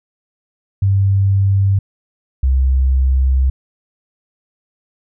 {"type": "tone pair in turn", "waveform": "sine", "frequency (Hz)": [98, 65.63], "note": ["G2", "C2"], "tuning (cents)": [0, 6], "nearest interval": "perfect fifth", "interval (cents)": 694, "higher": "first", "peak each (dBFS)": -10, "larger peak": "neither", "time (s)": [[0.82, 1.79], [2.43, 3.5]], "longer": "second", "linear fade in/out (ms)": 5, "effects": []}